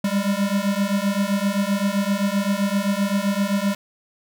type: beating tone pair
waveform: square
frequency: 196 / 203.7 Hz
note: G3 / G#3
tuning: 0 / -33 cents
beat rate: 7.7 Hz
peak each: -23 dBFS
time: 0.04-3.75 s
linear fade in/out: 5 ms
effects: none